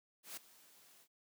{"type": "noise with ADSR envelope", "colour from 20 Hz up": "white", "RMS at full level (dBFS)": -45, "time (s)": [0.23, 1.08], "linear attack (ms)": 140, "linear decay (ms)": 7, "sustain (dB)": -19, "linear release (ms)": 67, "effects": ["high-pass 150 Hz 12 dB/octave"]}